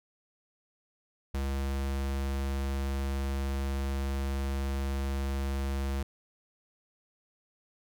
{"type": "tone", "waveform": "square", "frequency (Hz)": 68.3, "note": "C#2", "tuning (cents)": -25, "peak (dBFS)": -30, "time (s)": [1.34, 6.03], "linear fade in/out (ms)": 5, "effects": []}